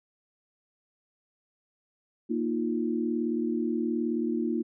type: chord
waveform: sine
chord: Bb suspended fourth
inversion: none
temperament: just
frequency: 233.1 / 310.8 / 349.6 Hz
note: Bb3 / Eb4 / F4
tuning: 0 / -2 / +2 cents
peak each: -29 / -31 / -31 dBFS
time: 2.29-4.63 s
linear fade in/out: 20 ms
effects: none

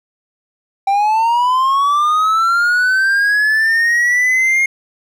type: linear sweep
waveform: triangle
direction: up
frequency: 778 to 2146 Hz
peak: -9 dBFS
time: 0.87-4.66 s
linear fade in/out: 5 ms
effects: none

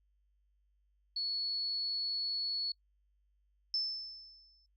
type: tone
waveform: sine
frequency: 4395 Hz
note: C#8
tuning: 16 cents flat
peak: -33 dBFS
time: 1.16-2.72 s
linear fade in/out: 5 ms
type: tone with exponential decay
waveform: sine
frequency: 5274 Hz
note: E8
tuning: in tune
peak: -29 dBFS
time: 3.74-4.66 s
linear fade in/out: 1 ms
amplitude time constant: 200 ms
effects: noise-tail reverb RT60 0.1 s tail -25 dB re dry + added 50 Hz sine -70 dBFS peak until 4.76 s

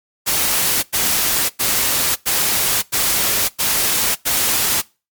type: noise bursts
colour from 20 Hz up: white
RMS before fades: -17 dBFS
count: 7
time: 0.26-4.82 s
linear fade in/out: 20 ms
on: 570 ms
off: 95 ms
effects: noise-tail reverb RT60 0.3 s tail -23 dB re dry + MP3 96 kbps

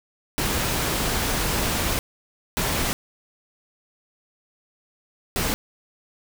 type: noise bursts at uneven times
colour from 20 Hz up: pink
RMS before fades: -24 dBFS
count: 3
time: 0.38-1.99 / 2.57-2.93 / 5.36-5.54 s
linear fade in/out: 0 ms
effects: none

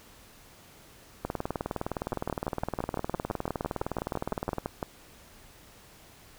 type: two click trains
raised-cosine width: 1 ms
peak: -16 / -16 dBFS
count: 17 / 66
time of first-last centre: 2.13-4.828 / 1.25-4.583 s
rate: 5.93 / 19.5 Hz
effects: pink hiss -54 dBFS RMS until 6.38 s

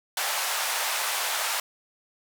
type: band-pass noise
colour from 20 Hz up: pink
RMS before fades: -28 dBFS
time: 0.17-1.6 s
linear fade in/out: 2 ms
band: 710 to 16000 Hz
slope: 24 dB/octave
effects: none

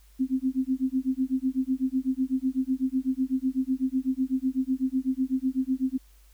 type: tone with tremolo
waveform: sine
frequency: 261.6 Hz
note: C4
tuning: in tune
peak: -20 dBFS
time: 0.19-5.98 s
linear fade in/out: 20 ms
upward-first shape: sine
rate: 8 Hz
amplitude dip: 100%
effects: added 50 Hz sine -53 dBFS peak until 6.33 s + white hiss -63 dBFS RMS until 6.33 s

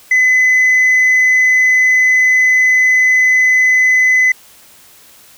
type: tone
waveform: sine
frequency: 2019 Hz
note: B6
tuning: 38 cents sharp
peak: -5 dBFS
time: 0.11-4.32 s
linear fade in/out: 5 ms
effects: tanh soft clip ceiling -6 dBFS + white hiss -43 dBFS RMS until 5.37 s

